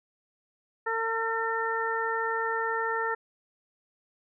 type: harmonic tone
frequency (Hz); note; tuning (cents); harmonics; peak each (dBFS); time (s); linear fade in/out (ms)
452.3; A4; +48; 1 / 2 / 3 / 4; -32 / -32 / -32 / -32; 0.86-3.15; 10
effects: none